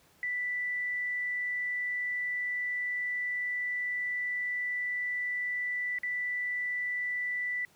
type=tone with dropouts; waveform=sine; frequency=1975.5 Hz; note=B6; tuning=in tune; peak=-30 dBFS; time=0.23-7.65 s; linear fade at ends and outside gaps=1 ms; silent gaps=5.986-6.033 s; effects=pink hiss -63 dBFS RMS until 7.75 s + high-pass 80 Hz 12 dB/octave